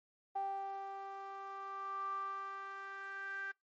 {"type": "tone with band-pass filter sweep", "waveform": "sawtooth", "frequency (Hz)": 392, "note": "G4", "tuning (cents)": 0, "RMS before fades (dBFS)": -43, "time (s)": [0.35, 3.52], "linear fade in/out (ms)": 10, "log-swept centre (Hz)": [800, 1600], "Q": 9.9, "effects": ["noise-tail reverb RT60 0.2 s tail -25 dB re dry", "MP3 32 kbps"]}